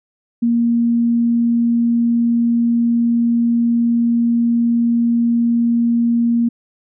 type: tone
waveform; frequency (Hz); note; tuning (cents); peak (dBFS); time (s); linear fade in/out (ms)
sine; 234.7; A#3; +12; -12; 0.42-6.49; 10
effects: none